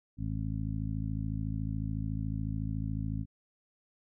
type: harmonic tone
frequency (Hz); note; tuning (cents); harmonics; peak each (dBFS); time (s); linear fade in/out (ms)
53.9; A1; -35; 1 / 2 / 3 / 4 / 5; -37 / -35 / -38 / -41 / -41; 0.17-3.26; 50
effects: none